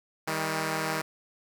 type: tone pair together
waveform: 5% pulse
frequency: 158.74 / 200 Hz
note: D#3 / G3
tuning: +35 / +35 cents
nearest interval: major third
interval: 400 cents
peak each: -18 / -22 dBFS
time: 0.27-1.02 s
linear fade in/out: 10 ms
effects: none